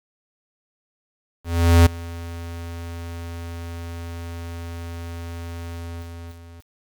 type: tone with ADSR envelope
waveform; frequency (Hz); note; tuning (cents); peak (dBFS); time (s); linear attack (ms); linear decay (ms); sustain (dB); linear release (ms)
square; 84.6; E2; +45; -9; 1.44-6.75; 420; 10; -21; 1000
effects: 8-bit